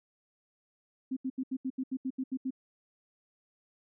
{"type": "tone bursts", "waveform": "sine", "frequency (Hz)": 261.3, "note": "C4", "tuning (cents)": -2, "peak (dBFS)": -30, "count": 11, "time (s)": [1.11, 2.507], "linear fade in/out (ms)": 10, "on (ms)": 57, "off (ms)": 77, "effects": []}